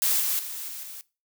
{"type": "noise with level steps", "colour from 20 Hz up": "blue", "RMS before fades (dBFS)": [-23, -26, -35, -37, -40], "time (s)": [0.02, 1.01], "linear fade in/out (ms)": 0, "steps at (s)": [0.2, 0.39, 0.68, 0.83], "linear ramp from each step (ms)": 2, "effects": ["noise-tail reverb RT60 0.3 s tail -21 dB re dry"]}